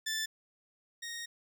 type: tone pair in turn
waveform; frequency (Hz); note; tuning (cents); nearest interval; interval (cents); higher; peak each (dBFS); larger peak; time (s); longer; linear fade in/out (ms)
15% pulse; 1760 / 1864.7; A6 / A#6; 0 / 0; minor second; 100; second; -26 / -33; first; 0.06-0.26 / 1.02-1.26; second; 10
effects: none